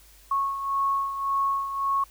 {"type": "beating tone pair", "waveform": "sine", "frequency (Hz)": [1100, 1101.8], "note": ["C#6", "C#6"], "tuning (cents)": [-14, -11], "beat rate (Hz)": 1.8, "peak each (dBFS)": [-24, -31], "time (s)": [0.31, 2.04], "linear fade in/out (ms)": 5, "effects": ["added 50 Hz sine -54 dBFS peak until 2.1 s", "white hiss -55 dBFS RMS until 2.1 s"]}